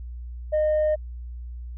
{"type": "tone", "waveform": "sine", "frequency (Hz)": 613, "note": "D#5", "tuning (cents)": -26, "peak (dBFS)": -17, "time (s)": [0.52, 0.96], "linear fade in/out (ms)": 20, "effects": ["tanh soft clip ceiling -17 dBFS", "added 60 Hz sine -33 dBFS peak until 1.77 s"]}